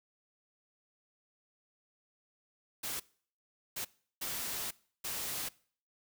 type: noise bursts at uneven times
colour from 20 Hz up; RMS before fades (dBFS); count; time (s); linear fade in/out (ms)
white; -38; 4; 2.83-3 / 3.76-3.85 / 4.21-4.71 / 5.04-5.49; 10
effects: noise-tail reverb RT60 0.5 s tail -22 dB re dry